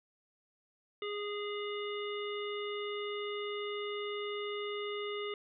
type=harmonic tone with a mistuned harmonic; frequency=412.8 Hz; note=G#4; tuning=10 cents flat; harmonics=1 / 3 / 5 / 7 / 9; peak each=-37 / -44 / -45 / -46 / -48 dBFS; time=1.02-5.34 s; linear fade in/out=2 ms; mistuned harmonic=9; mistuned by=-63 cents; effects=none